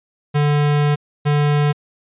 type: tone pair in turn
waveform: square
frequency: 146.83 / 146.83 Hz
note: D3 / D3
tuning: 0 / 0 cents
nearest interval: unison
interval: 0 cents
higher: neither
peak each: -14 dBFS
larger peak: neither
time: 0.34-0.96 / 1.25-1.73 s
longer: first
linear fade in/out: 20 ms
effects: resampled to 8000 Hz